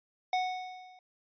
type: tone with level ramp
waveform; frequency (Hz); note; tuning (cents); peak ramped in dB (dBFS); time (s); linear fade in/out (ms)
square; 738; F#5; -5; -26 to -55; 0.33-0.99; 2
effects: resampled to 11025 Hz